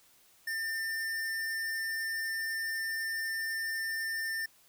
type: tone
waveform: square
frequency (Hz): 1798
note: A6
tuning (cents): +37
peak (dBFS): -33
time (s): 0.47-4.46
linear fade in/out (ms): 5
effects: white hiss -63 dBFS RMS until 4.68 s